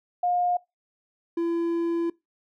sine / triangle tone pair in turn, 712 / 337.4 Hz, F5 / E4, +33 / +40 cents, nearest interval octave + minor second, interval 1293 cents, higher first, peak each -21 / -21 dBFS, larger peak neither, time 0.23-0.57 / 1.37-2.1 s, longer second, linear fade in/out 5 ms, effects noise-tail reverb RT60 0.2 s tail -22 dB re dry

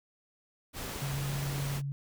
pink noise, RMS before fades -39 dBFS, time 0.73-1.82 s, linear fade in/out 50 ms
sine tone with pitch glide, 138.59 to 139.8 Hz, C#3 to C#3, 0 to +15 cents, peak -32 dBFS, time 1.02-1.92 s, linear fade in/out 0 ms, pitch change +15 cents, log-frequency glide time 1.22-1.3 s
effects none

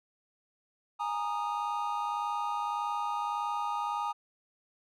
triangle chord, Ab suspended second, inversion none, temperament equal with one note detuned, 830.6 / 932.3 / 1234.5 Hz, Ab5 / Bb5 / Eb6, 0 / 0 / -14 cents, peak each -33 dBFS, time 0.99-4.13 s, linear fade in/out 20 ms, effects none

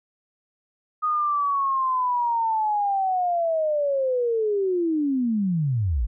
sine linear sweep, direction down, 1244.5 to 46.25 Hz, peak -20 dBFS, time 1.02-6.07 s, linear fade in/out 20 ms, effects none

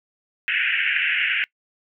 white band-pass noise, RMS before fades -22 dBFS, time 0.48-1.44 s, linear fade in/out 0 ms, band 1500 to 2900 Hz, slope 96 dB/octave, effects noise-tail reverb RT60 0.1 s tail -23 dB re dry

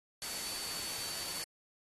sine tone in noise, 4499 Hz, C#8, 25 cents sharp, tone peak -44 dBFS, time 0.22-1.44 s, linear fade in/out 0 ms, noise white, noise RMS -40 dBFS, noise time 0.22-1.44 s, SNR -7 dB, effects AAC 32 kbps

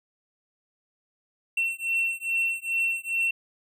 triangle beating tone pair, 2707 / 2709.4 Hz, E7 / E7, +45 / +47 cents, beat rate 2.4 Hz, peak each -26 dBFS, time 1.57-3.31 s, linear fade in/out 5 ms, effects none

